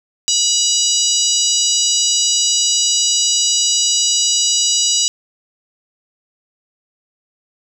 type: harmonic tone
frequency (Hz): 972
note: B5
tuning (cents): -28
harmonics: 3 / 4 / 5 / 6 / 7 / 8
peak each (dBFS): -20 / -20 / -20 / -20 / -20 / -20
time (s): 0.28-5.08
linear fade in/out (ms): 0
effects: 7-bit